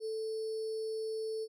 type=tone with sample-and-hold; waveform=sine; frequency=440 Hz; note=A4; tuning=in tune; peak=-34 dBFS; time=0-1.48 s; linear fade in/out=50 ms; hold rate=4900 Hz; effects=low-pass 10000 Hz 12 dB/octave